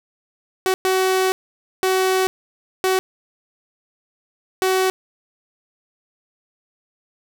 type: tone bursts at uneven times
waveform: sawtooth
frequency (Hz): 376.1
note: F#4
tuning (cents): +28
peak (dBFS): -12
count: 5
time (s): 0.66-0.74 / 0.85-1.32 / 1.83-2.27 / 2.84-2.99 / 4.62-4.9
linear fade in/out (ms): 0
effects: none